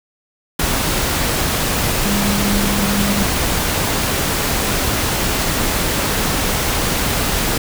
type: tone in noise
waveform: sine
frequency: 201.8 Hz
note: G#3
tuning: 49 cents flat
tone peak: -18 dBFS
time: 2.05-3.23 s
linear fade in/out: 5 ms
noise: pink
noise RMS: -18 dBFS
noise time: 0.59-7.58 s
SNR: -3 dB
effects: none